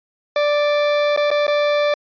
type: tone with dropouts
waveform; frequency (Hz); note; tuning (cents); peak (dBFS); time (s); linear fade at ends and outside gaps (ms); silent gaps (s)
40% pulse; 587.3; D5; 0; -14; 0.36-1.94; 2; 1.164-1.174 / 1.305-1.313 / 1.468-1.479
effects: resampled to 11025 Hz